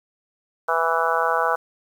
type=harmonic tone; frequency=164.81 Hz; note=E3; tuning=in tune; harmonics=3 / 4 / 5 / 6 / 7 / 8 / 9; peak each=-26 / -26 / -26 / -26 / -26 / -26 / -26 dBFS; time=0.68-1.56 s; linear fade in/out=10 ms; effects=8-bit